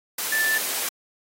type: tone in noise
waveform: sine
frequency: 1760 Hz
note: A6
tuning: in tune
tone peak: -20 dBFS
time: 0.32-0.58 s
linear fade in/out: 5 ms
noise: white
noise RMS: -27 dBFS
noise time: 0.18-0.89 s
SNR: +4 dB
effects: high-pass 300 Hz 12 dB/octave + AAC 48 kbps